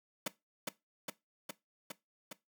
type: noise with echo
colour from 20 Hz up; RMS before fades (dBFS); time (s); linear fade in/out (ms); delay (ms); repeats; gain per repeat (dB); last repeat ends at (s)
pink; -34; 0.26-0.28; 5; 410; 5; -2; 2.33
effects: noise-tail reverb RT60 0.2 s tail -18 dB re dry + high-pass 200 Hz 12 dB/octave